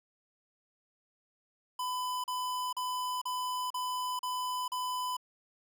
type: tone bursts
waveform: square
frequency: 1003 Hz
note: B5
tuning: 26 cents sharp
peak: -33 dBFS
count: 7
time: 1.79-5.168 s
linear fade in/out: 5 ms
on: 450 ms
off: 38 ms
effects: none